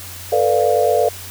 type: chord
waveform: sine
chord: B half-diminished seventh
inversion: third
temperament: equal with one note detuned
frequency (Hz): 445.1 / 493.9 / 587.3 / 698.5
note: A4 / B4 / D5 / F5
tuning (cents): +20 / 0 / 0 / 0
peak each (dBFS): -18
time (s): 0.32-1.09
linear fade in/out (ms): 5
effects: added 91 Hz sine -37 dBFS peak until 1.3 s + white hiss -34 dBFS RMS until 1.3 s